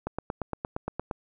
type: click train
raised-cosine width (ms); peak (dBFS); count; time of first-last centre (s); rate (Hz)
1; -16; 10; 0.07-1.112; 8.64
effects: none